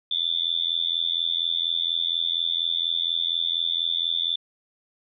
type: tone with amplitude modulation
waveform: sine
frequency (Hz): 3520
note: A7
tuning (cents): 0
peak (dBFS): -18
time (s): 0.11-4.36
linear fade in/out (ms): 5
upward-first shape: sine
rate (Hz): 84.2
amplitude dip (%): 100
effects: none